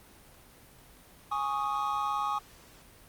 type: chord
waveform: triangle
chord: Ab suspended fourth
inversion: none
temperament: just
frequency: 830.6 / 1107.5 / 1245.9 Hz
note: Ab5 / Db6 / Eb6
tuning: 0 / -2 / +2 cents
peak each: -31 dBFS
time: 1.31-2.39 s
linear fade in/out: 10 ms
effects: pink hiss -55 dBFS RMS until 3.08 s + Opus 32 kbps